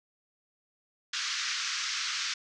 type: band-pass noise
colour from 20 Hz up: white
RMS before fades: -33 dBFS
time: 1.13-2.34 s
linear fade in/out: 5 ms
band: 1200 to 6300 Hz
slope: 48 dB/octave
effects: none